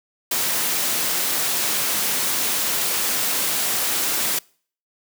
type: noise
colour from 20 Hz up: white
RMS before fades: -22 dBFS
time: 0.31-4.39 s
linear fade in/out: 5 ms
effects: noise-tail reverb RT60 0.5 s tail -26 dB re dry + high-pass 150 Hz 12 dB/octave